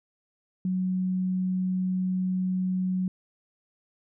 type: tone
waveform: sine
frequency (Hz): 185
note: F#3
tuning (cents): 0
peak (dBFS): -24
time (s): 0.65-3.08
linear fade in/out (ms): 2
effects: none